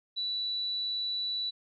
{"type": "tone", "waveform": "sine", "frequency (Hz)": 3951, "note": "B7", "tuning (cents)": 0, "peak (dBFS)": -30, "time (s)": [0.16, 1.51], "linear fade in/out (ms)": 20, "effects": []}